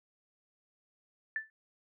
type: tone with exponential decay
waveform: sine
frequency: 1761 Hz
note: A6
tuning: 1 cent sharp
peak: -28 dBFS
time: 1.36-1.5 s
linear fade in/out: 1 ms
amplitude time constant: 30 ms
effects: none